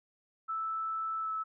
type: tone with pitch glide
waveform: sine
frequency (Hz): 1316 to 1304.6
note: E6 to E6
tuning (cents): -3 to -18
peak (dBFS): -32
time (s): 0.48-1.44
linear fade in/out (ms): 20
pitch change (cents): -15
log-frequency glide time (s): 1.2-1.3
effects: none